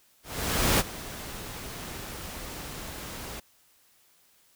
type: noise with ADSR envelope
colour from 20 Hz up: pink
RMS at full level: -22 dBFS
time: 0.23-3.4 s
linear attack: 560 ms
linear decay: 36 ms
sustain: -17 dB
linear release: 5 ms
effects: white hiss -63 dBFS RMS until 4.55 s